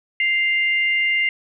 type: tone pair together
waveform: sine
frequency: 2093 / 2794 Hz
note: C7 / F7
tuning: 0 / 0 cents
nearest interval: perfect fourth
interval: 500 cents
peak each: -17 / -24 dBFS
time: 0.2-1.29 s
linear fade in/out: 2 ms
effects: none